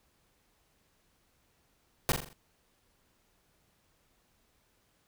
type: noise with echo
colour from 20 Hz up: pink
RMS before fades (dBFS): -26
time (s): 2.09-2.12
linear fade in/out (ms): 0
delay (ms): 42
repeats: 5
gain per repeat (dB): -6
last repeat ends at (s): 2.33
effects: pink hiss -71 dBFS RMS until 5.07 s